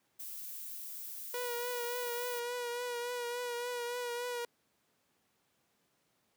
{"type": "noise", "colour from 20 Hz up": "violet", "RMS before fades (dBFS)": -44, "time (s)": [0.19, 2.4], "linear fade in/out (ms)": 10}
{"type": "tone with vibrato", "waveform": "sawtooth", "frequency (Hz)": 484.4, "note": "B4", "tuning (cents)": -34, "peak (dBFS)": -32, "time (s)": [1.34, 4.45], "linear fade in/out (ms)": 2, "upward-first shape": "triangle", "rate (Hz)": 3.5, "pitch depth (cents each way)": 37}
{"effects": ["pink hiss -75 dBFS RMS until 6.36 s", "high-pass 150 Hz 12 dB/octave"]}